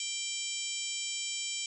harmonic tone, 784 Hz, G5, in tune, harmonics 3 / 4 / 5 / 6 / 7 / 8 / 9 / 10, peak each -42 / -39 / -46 / -47 / -42 / -48 / -40 / -40 dBFS, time 0-1.66 s, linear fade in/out 2 ms, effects none

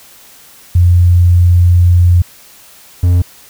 sine / triangle tone pair in turn, 88 / 88.41 Hz, F2 / F2, +14 / +22 cents, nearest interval unison, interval 8 cents, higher second, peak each -4 dBFS, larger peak neither, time 0.75-2.22 / 3.03-3.22 s, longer first, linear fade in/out 5 ms, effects white hiss -40 dBFS RMS until 3.49 s

